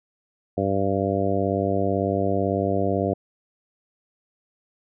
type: harmonic tone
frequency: 98 Hz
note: G2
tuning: in tune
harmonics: 1 / 2 / 3 / 4 / 5 / 6 / 7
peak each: -28 / -28 / -28 / -28 / -28 / -28 / -28 dBFS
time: 0.57-3.14 s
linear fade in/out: 10 ms
effects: none